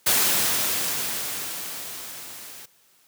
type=noise with level ramp; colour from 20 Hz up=white; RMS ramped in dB=-19 to -42 dBFS; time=0.06-2.66 s; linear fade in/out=10 ms; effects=white hiss -60 dBFS RMS until 3.07 s + high-pass 100 Hz 12 dB/octave